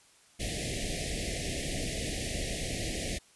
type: band-stop noise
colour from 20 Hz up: pink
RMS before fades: -34 dBFS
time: 0.39-3.19 s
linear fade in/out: 20 ms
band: 730 to 1800 Hz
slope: 96 dB/octave
effects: white hiss -61 dBFS RMS until 3.35 s + resampled to 24000 Hz